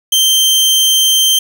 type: tone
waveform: sawtooth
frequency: 3136 Hz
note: G7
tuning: in tune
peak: -5 dBFS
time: 0.12-1.39 s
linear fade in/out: 5 ms
effects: none